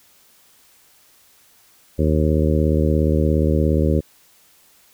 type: harmonic tone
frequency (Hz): 77.1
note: D#2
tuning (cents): -15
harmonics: 1 / 2 / 3 / 4 / 5 / 6 / 7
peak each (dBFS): -18 / -21 / -23 / -24 / -25 / -26 / -26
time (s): 1.98-4.01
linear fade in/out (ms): 20
effects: white hiss -54 dBFS RMS until 4.93 s